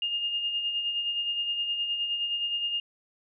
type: tone with tremolo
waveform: sine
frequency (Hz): 2830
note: F7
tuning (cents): +22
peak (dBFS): -25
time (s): 0.02-2.8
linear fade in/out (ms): 2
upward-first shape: sine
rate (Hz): 9.6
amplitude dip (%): 45
effects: none